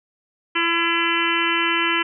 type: harmonic tone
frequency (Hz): 336.9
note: E4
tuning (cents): +38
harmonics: 1 / 3 / 4 / 5 / 6 / 7 / 8 / 9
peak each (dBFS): -26 / -26 / -26 / -26 / -26 / -26 / -26 / -26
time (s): 0.55-2.03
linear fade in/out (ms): 10
effects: none